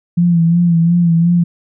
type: tone with vibrato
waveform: sine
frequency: 170 Hz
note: F3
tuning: 46 cents flat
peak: -8 dBFS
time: 0.17-1.44 s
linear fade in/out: 10 ms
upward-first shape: sine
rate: 2.8 Hz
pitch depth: 48 cents each way
effects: none